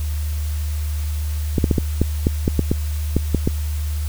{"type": "clicks", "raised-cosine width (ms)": 3, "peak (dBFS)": -3, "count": 12, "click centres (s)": [1.582, 1.642, 1.712, 1.782, 2.016, 2.269, 2.479, 2.593, 2.715, 3.166, 3.347, 3.475], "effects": ["added 75 Hz sine -20 dBFS peak until 4.08 s", "white hiss -38 dBFS RMS until 4.08 s"]}